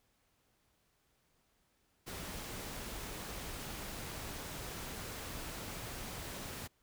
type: noise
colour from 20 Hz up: pink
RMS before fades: -44 dBFS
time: 2.06-6.68 s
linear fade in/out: 20 ms
effects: pink hiss -75 dBFS RMS until 6.82 s